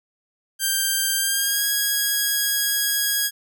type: tone with pitch glide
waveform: 5% pulse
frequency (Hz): 1579 to 1650.8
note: G6 to G#6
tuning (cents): +12 to -11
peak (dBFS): -9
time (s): 0.59-3.31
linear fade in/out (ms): 50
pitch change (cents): +77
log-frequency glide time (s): 1.17-1.66
effects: none